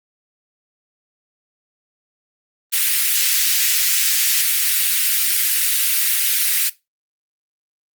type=high-pass noise; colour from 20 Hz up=white; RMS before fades=-17 dBFS; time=2.72-6.7 s; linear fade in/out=20 ms; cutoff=1800 Hz; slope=24 dB/octave; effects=noise-tail reverb RT60 0.2 s tail -17 dB re dry + Opus 32 kbps